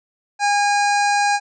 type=harmonic tone with a mistuned harmonic; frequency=816 Hz; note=G#5; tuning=31 cents flat; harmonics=1 / 2 / 3 / 5 / 6 / 7 / 8 / 9 / 10; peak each=-16 / -22 / -26 / -30 / -32 / -33 / -34 / -35 / -36 dBFS; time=0.39-1.4 s; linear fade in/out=50 ms; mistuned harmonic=10; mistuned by=+65 cents; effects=none